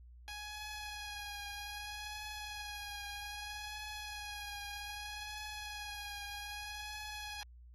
10% pulse tone with vibrato, 830.6 Hz, G#5, in tune, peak -35 dBFS, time 0.28-7.43 s, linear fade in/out 0 ms, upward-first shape triangle, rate 0.63 Hz, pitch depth 32 cents each way, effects added 60 Hz sine -53 dBFS peak until 7.74 s + AAC 32 kbps

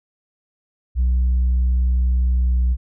sine tone with pitch glide, 62.3 to 61.73 Hz, B1 to B1, +16 to 0 cents, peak -12 dBFS, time 0.95-2.77 s, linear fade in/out 50 ms, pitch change -16 cents, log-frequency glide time 2.39-2.62 s, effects tanh soft clip ceiling -13 dBFS

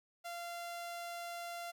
sawtooth tone, 690 Hz, F5, 21 cents flat, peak -38 dBFS, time 0.24-1.72 s, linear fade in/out 20 ms, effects 13-bit

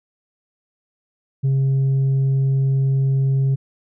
sine tone, 135.1 Hz, C#3, 44 cents flat, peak -12 dBFS, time 1.43-3.56 s, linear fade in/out 20 ms, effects tanh soft clip ceiling -14 dBFS

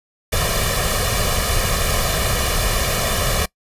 pink noise with comb filter, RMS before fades -19 dBFS, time 0.32-3.46 s, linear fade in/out 10 ms, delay 1.7 ms, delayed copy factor +0.75, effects noise-tail reverb RT60 0.1 s tail -23 dB re dry + resampled to 32000 Hz

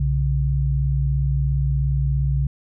sine tone pair together, 61.9 / 138.96 Hz, B1 / C#3, +5 / +5 cents, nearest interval octave + major second, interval 1400 cents, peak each -20 dBFS, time 0-2.47 s, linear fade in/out 5 ms, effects none

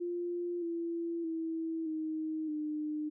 sine tone with pitch steps, 349.2 / 337.1 / 325.4 / 314.2 / 303.3 Hz, F4 / E4 / E4 / D#4 / D#4, 0 / +39 / -22 / +17 / -44 cents, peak -33 dBFS, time 0-3.1 s, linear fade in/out 20 ms, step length 620 ms, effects none

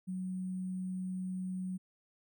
sine tone with sample-and-hold, 185 Hz, F#3, in tune, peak -35 dBFS, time 0.07-1.78 s, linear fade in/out 20 ms, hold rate 8820 Hz, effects none

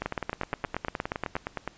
two click trains, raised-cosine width 0.5 ms, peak -15 / -13 dBFS, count 17 / 12, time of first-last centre 0.02-1.676 / 0.06-1.354 s, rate 9.66 / 8.5 Hz, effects pink hiss -56 dBFS RMS until 1.77 s + resampled to 16000 Hz

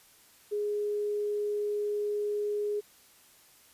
sine tone, 415.3 Hz, G#4, in tune, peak -28 dBFS, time 0.51-2.81 s, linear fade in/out 20 ms, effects white hiss -59 dBFS RMS until 3.73 s + resampled to 32000 Hz

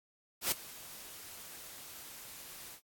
white noise with ADSR envelope, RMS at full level -29 dBFS, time 0.41-2.81 s, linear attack 110 ms, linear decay 4 ms, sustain -20 dB, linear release 80 ms, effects AAC 64 kbps

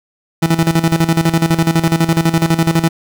30% pulse tone with tremolo, 164.6 Hz, E3, 2 cents flat, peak -6 dBFS, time 0.42-2.89 s, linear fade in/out 10 ms, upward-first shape square, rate 12 Hz, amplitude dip 75%, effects none

